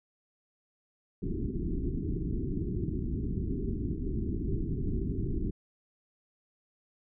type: low-pass noise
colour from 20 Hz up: pink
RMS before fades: -32 dBFS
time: 1.22-5.51 s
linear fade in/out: 10 ms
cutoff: 400 Hz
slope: 96 dB/octave
effects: none